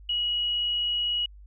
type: tone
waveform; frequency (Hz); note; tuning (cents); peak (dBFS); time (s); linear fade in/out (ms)
sine; 2909; F#7; -30; -24; 0.09-1.26; 5
effects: added 50 Hz sine -45 dBFS peak until 1.46 s